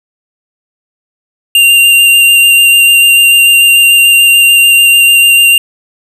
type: tone with vibrato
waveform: square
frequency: 2782 Hz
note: F7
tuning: 7 cents flat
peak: -3 dBFS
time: 1.55-5.58 s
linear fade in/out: 2 ms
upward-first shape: square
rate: 6.8 Hz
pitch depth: 9 cents each way
effects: none